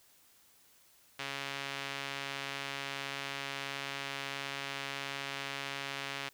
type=tone with band-pass filter; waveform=sawtooth; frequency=138.59 Hz; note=C#3; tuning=in tune; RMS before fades=-40 dBFS; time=1.19-6.29 s; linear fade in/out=5 ms; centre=2700 Hz; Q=1.1; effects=white hiss -64 dBFS RMS until 6.33 s